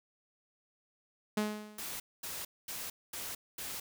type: tone with exponential decay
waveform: sawtooth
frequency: 211.6 Hz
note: G#3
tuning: 33 cents sharp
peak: -24 dBFS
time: 1.37-1.97 s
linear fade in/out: 5 ms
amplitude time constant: 130 ms
type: noise bursts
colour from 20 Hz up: white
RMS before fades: -41 dBFS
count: 5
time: 1.78-3.8 s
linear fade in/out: 5 ms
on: 220 ms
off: 230 ms
effects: none